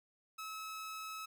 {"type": "tone", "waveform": "sawtooth", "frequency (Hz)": 1293, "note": "E6", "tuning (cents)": -34, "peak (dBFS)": -39, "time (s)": [0.38, 1.26], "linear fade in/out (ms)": 10, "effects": []}